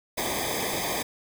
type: noise with comb filter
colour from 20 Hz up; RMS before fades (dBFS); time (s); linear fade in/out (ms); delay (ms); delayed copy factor
pink; -29; 0.17-1.03; 10; 0.71; -1
effects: none